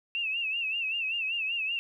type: tone with vibrato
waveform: sine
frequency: 2676 Hz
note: E7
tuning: 25 cents sharp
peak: -28 dBFS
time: 0.15-1.79 s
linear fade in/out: 0 ms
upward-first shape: sine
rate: 5.2 Hz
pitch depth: 95 cents each way
effects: 11-bit